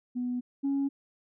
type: tone pair in turn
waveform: sine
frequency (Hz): 246.9 / 277.1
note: B3 / C#4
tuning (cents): 0 / -1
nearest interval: major second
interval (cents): 199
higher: second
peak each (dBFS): -28 / -24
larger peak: second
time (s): 0.15-0.41 / 0.63-0.89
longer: neither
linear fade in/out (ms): 20
effects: tanh soft clip ceiling -23 dBFS